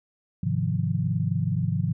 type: chord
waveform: sine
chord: F minor seventh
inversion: first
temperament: equal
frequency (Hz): 103.83 / 130.81 / 155.56 / 174.61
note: Ab2 / C3 / Eb3 / F3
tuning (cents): 0 / 0 / 0 / 0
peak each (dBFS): -28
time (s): 0.43-1.93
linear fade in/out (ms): 5
effects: none